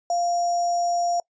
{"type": "tone with sample-and-hold", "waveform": "sine", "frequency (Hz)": 696, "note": "F5", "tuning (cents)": -6, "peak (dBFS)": -20, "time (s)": [0.1, 1.2], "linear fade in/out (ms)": 2, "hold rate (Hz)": 6300, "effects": ["noise-tail reverb RT60 0.1 s tail -25 dB re dry", "resampled to 16000 Hz"]}